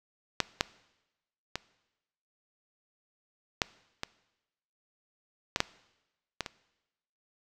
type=clicks; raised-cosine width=0.2 ms; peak=-6 / -6 / -14 / -7 / -15 / -9 / -6 / -13 / -19 dBFS; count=9; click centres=0.403 / 0.609 / 1.556 / 3.618 / 4.034 / 5.561 / 5.604 / 6.407 / 6.462 s; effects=noise-tail reverb RT60 1.0 s tail -20 dB re dry